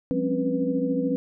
sine tone cluster, 176.9 / 201.9 / 264.2 / 277.9 / 492.1 Hz, F3 / G#3 / C4 / C#4 / B4, +23 / -49 / +17 / +4 / -6 cents, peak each -31 / -33 / -25 / -30 / -28 dBFS, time 0.11-1.16 s, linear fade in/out 0 ms, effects none

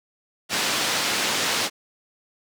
white band-pass noise, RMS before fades -24 dBFS, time 0.49-1.7 s, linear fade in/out 50 ms, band 160 to 5100 Hz, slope 12 dB/octave, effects none

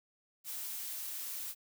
blue noise, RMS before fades -41 dBFS, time 0.44-1.55 s, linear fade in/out 50 ms, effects none

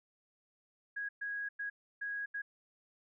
sine tone bursts at uneven times, 1652 Hz, G#6, 10 cents flat, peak -36 dBFS, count 5, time 0.96-1.09 / 1.21-1.49 / 1.59-1.7 / 2.01-2.26 / 2.34-2.42 s, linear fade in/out 10 ms, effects none

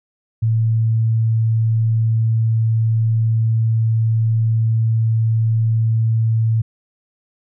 sine tone, 112.4 Hz, A2, 37 cents sharp, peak -13 dBFS, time 0.42-6.62 s, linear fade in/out 10 ms, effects none

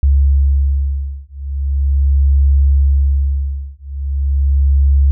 sine beating tone pair, 69 / 69.4 Hz, C#2 / C#2, -7 / +3 cents, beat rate 0.4 Hz, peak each -13 dBFS, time 0.03-5.11 s, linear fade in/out 0 ms, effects none

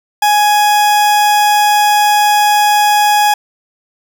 40% pulse tone, 834 Hz, G#5, 7 cents sharp, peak -7 dBFS, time 0.22-3.34 s, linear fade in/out 5 ms, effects 8-bit

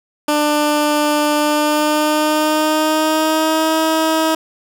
15% pulse tone with pitch glide, 297.6 to 319 Hz, D4 to D#4, +23 to +43 cents, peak -7 dBFS, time 0.28-4.35 s, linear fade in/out 5 ms, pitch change +120 cents, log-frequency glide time 1.36-3.79 s, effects none

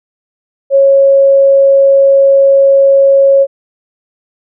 sine tone, 549 Hz, C#5, 17 cents flat, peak -3 dBFS, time 0.7-3.47 s, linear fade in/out 50 ms, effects none

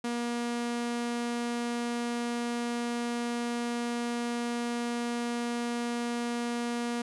sawtooth tone, 238.1 Hz, A#3, 37 cents sharp, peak -26 dBFS, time 0.04-7.02 s, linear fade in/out 5 ms, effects resampled to 24000 Hz

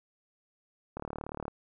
click train, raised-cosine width 1 ms, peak -23 dBFS, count 20, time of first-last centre 0.97-1.481 s, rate 37.2 Hz, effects none

